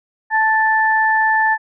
sine tone pair together, 876.2 / 1760 Hz, A5 / A6, -7 / 0 cents, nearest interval octave, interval 1207 cents, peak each -15 dBFS, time 0.3-1.58 s, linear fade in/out 50 ms, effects none

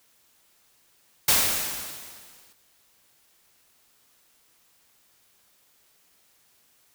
white noise with exponential decay, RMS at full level -18 dBFS, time 1.28-2.53 s, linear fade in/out 5 ms, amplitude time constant 270 ms, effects white hiss -63 dBFS RMS until 6.94 s

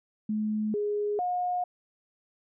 sine tone with pitch steps, 214 / 414.6 / 719 Hz, A3 / G#4 / F#5, -48 / -3 / -50 cents, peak -26 dBFS, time 0.29-1.64 s, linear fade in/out 5 ms, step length 450 ms, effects none

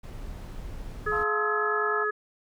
brown noise, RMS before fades -38 dBFS, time 0.03-1.24 s, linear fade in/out 10 ms
harmonic tone, 422.9 Hz, G#4, 31 cents sharp, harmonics 1 / 3 / 4, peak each -29 / -29 / -29 dBFS, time 1.06-2.11 s, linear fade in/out 10 ms
sine chord, F major seventh, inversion none, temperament equal, 698.5 / 880 / 1046.5 / 1318.5 Hz, F5 / A5 / C6 / E6, 0 / 0 / 0 / 0 cents, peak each -37 / -38 / -36 / -32 dBFS, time 1.11-2.05 s, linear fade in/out 20 ms
effects none

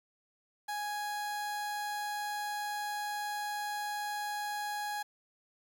30% pulse tone, 830.6 Hz, G#5, in tune, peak -32 dBFS, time 0.68-5.03 s, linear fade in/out 10 ms, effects 10-bit

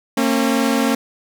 sawtooth tone pair together, 228.7 / 271.4 Hz, A#3 / C#4, -33 / -36 cents, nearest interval minor third, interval 297 cents, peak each -14 dBFS, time 0.17-0.95 s, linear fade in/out 5 ms, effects none

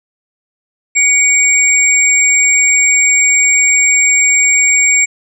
sine tone pair together, 2247 / 7437 Hz, C#7 / A#8, +23 / -5 cents, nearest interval octave + major sixth, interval 2072 cents, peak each -10 dBFS, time 0.95-5.06 s, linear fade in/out 20 ms, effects none

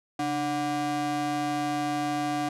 square ring-modulated tone, 217.2 Hz, A3, 22 cents flat, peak -24 dBFS, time 0.19-2.49 s, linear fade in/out 5 ms, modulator 515 Hz, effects low-pass 10000 Hz 12 dB/octave

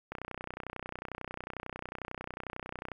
click train, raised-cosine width 0.5 ms, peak -23 dBFS, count 88, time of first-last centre 0.12-2.917 s, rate 31.1 Hz, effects 10-bit

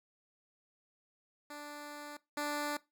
10% pulse tone pair in turn, 293.7 / 293.7 Hz, D4 / D4, 0 / 0 cents, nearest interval unison, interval 0 cents, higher neither, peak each -36 / -26 dBFS, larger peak second, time 1.5-2.17 / 2.37-2.77 s, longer first, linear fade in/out 5 ms, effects noise-tail reverb RT60 0.2 s tail -19 dB re dry

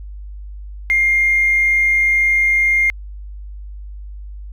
triangle tone with tanh clipping, 2117 Hz, C7, 20 cents sharp, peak -11 dBFS, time 0.9-2.9 s, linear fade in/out 0 ms, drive 1 dB, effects added 50 Hz sine -29 dBFS peak until 4.52 s

